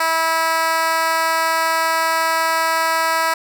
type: tone with high-pass filter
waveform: 10% pulse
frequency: 325.3 Hz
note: E4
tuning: 23 cents flat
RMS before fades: -18 dBFS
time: 0-3.34 s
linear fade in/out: 5 ms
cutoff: 870 Hz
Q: 1.4
effects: none